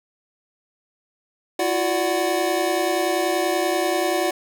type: tone cluster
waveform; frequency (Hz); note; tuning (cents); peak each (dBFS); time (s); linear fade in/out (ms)
square; 335.9 / 366.3 / 585 / 741; E4 / F#4 / D5 / F#5; +33 / -17 / -7 / +2; -26; 1.59-4.31; 5
effects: none